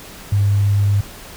sine tone, 100.9 Hz, G#2, 49 cents flat, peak -12 dBFS, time 0.32-1.01 s, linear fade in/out 5 ms, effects pink hiss -37 dBFS RMS until 1.36 s

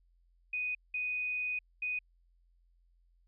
sine tone bursts at uneven times, 2489 Hz, D#7, in tune, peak -32 dBFS, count 3, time 0.53-0.75 / 0.94-1.59 / 1.82-1.99 s, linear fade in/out 5 ms, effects added 43 Hz sine -65 dBFS peak until 3.27 s

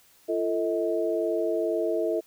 sine tone cluster, 341.8 / 443.9 / 636 Hz, F4 / A4 / D#5, -37 / +15 / +38 cents, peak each -28 dBFS, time 0.28-2.21 s, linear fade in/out 20 ms, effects white hiss -59 dBFS RMS until 2.26 s

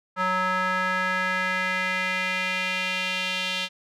square tone with band-pass filter sweep, 185 Hz, F#3, in tune, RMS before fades -26 dBFS, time 0.16-3.69 s, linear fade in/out 50 ms, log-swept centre 1300 to 3200 Hz, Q 2.7, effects none

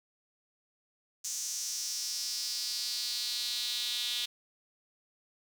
sawtooth tone with high-pass filter sweep, 241.6 Hz, B3, 38 cents flat, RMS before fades -35 dBFS, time 1.24-4.26 s, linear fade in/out 10 ms, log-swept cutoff 6400 to 3500 Hz, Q 4.3, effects none

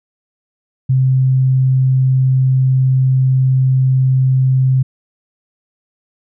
sine tone, 130.81 Hz, C3, in tune, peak -9 dBFS, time 0.89-4.83 s, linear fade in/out 10 ms, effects none

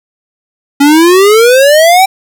square exponential sweep, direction up, 277.1 to 784 Hz, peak -3 dBFS, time 0.8-2.06 s, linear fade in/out 10 ms, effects none

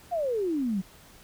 sine exponential sweep, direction down, 730 to 179.9 Hz, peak -25 dBFS, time 0.11-0.82 s, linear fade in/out 20 ms, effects pink hiss -53 dBFS RMS until 1.23 s

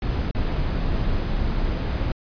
brown noise with dropouts, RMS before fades -23 dBFS, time 0.02-2.12 s, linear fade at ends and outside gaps 2 ms, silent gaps 0.312-0.348 s, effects resampled to 11025 Hz

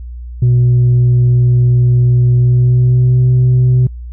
sine tone with pitch glide, 122.8 to 126.11 Hz, B2 to B2, -9 to +37 cents, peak -4 dBFS, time 0.42-3.87 s, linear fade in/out 5 ms, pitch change +46 cents, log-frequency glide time 2.35-3.23 s, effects tanh soft clip ceiling -5 dBFS + added 60 Hz sine -24 dBFS peak until 4.12 s

